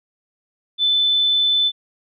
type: tone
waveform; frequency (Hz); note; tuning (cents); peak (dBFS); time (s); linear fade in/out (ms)
sine; 3515; A7; -2; -14; 0.78-1.72; 50
effects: none